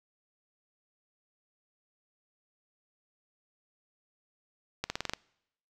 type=accelerating click train; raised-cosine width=0.2 ms; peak=-14 dBFS; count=7; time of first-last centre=4.84-5.135 s; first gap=60 ms; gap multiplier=0.92; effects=noise-tail reverb RT60 0.8 s tail -25 dB re dry